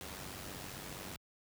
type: noise with amplitude modulation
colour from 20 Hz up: pink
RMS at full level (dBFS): -43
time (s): 0.01-1.16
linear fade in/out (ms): 0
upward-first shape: sine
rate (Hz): 95.2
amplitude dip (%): 55
effects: high-pass 60 Hz 12 dB/octave